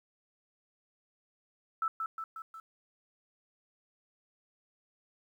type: tone with echo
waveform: sine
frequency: 1318.5 Hz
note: E6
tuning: in tune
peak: -28 dBFS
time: 1.82-1.88 s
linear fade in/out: 2 ms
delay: 180 ms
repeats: 4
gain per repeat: -4 dB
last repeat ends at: 2.6 s
effects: 11-bit